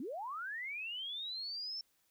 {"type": "linear sweep", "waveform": "sine", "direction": "up", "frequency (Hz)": [220, 5400], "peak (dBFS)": -39, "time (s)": [0, 1.81], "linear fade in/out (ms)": 2, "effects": ["white hiss -75 dBFS RMS until 2.1 s"]}